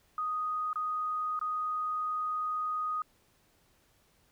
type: tone with dropouts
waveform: sine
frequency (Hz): 1244.5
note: D#6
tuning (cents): 0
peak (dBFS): -30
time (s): 0.18-3.02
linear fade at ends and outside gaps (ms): 2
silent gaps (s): 0.731-0.757 / 1.392-1.413
effects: pink hiss -68 dBFS RMS until 4.31 s